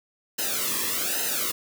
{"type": "noise with flanger", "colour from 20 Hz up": "white", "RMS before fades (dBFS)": -27, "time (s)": [0.38, 1.52], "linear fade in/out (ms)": 10, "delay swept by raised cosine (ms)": [0.87, 1.38], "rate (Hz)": 1.2, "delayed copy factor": -1, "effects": []}